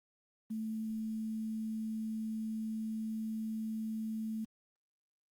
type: tone with quantisation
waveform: sine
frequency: 220 Hz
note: A3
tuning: in tune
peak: -35 dBFS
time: 0.5-4.45 s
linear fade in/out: 10 ms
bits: 10
effects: Opus 32 kbps